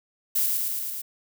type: noise with echo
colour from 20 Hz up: violet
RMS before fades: -23 dBFS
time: 0.35-0.47 s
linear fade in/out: 10 ms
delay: 110 ms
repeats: 5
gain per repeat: -2 dB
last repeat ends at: 1.02 s
effects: none